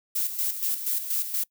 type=noise with tremolo; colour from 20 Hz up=violet; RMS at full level=-26 dBFS; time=0.15-1.44 s; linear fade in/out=10 ms; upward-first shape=square; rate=4.2 Hz; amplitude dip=60%; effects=noise-tail reverb RT60 0.1 s tail -24 dB re dry